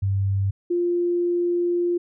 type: tone pair in turn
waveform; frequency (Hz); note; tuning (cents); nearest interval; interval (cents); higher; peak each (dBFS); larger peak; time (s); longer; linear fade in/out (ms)
sine; 98 / 349.2; G2 / F4; 0 / 0; octave + minor seventh; 2200; second; -19; neither; 0.02-0.51 / 0.7-1.98; second; 10
effects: none